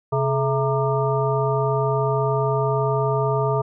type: harmonic tone with a mistuned harmonic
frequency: 132.4 Hz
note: C3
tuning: 21 cents sharp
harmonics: 1 / 3 / 5 / 7 / 9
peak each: -22 / -23 / -26 / -27 / -28 dBFS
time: 0.12-3.62 s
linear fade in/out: 10 ms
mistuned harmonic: 3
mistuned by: +120 cents
effects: none

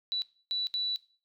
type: tone bursts at uneven times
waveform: sine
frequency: 3951 Hz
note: B7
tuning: in tune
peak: -28 dBFS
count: 3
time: 0.12-0.22 / 0.51-0.67 / 0.74-0.96 s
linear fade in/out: 0 ms
effects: noise-tail reverb RT60 0.4 s tail -18 dB re dry

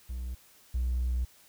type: tone pair in turn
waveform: triangle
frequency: 61.74 / 61.74 Hz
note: B1 / B1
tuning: 0 / 0 cents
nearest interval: unison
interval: 0 cents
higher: neither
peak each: -31 / -23 dBFS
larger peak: second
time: 0.09-0.35 / 0.74-1.25 s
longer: second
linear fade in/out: 10 ms
effects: tanh soft clip ceiling -23 dBFS + white hiss -59 dBFS RMS until 1.48 s

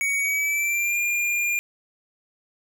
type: tone with pitch glide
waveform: square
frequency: 2245 to 2406 Hz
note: C#7 to D7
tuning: +21 to +41 cents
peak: -22 dBFS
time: 0.01-1.59 s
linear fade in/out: 0 ms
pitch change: +120 cents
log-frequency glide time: 0.2-0.98 s
effects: none

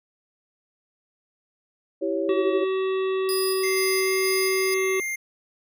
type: chord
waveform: sine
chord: C# diminished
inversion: first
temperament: equal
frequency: 329.6 / 392 / 554.4 Hz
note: E4 / G4 / C#5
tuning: 0 / 0 / 0 cents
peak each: -27 dBFS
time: 2.01-2.65 s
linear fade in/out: 20 ms
type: harmonic tone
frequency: 380 Hz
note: F#4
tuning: 46 cents sharp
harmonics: 1 / 3 / 5 / 7 / 9 / 10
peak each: -22 / -34 / -40 / -39 / -44 / -47 dBFS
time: 2.29-5 s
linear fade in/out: 2 ms
type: tone with tremolo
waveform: 20% pulse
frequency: 4940 Hz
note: D#8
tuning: 13 cents flat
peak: -21 dBFS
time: 3.29-4.74 s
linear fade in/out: 0 ms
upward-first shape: square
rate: 2.1 Hz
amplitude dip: 35%
type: tone with pitch glide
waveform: square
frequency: 2093 to 2109 Hz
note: C7 to C7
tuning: 0 to +13 cents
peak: -27 dBFS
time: 3.63-5.16 s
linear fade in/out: 10 ms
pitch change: +13 cents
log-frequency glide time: 4.04-4.09 s
effects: none

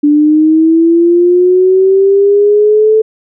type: linear sweep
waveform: sine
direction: up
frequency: 291.4 to 439.3 Hz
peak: -4 dBFS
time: 0.03-3.02 s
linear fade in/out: 10 ms
effects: none

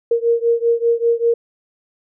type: beating tone pair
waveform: sine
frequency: 464.5 / 469.6 Hz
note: A#4 / A#4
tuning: -6 / +13 cents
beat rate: 5.1 Hz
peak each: -16 / -17 dBFS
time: 0.11-1.34 s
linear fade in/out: 5 ms
effects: none

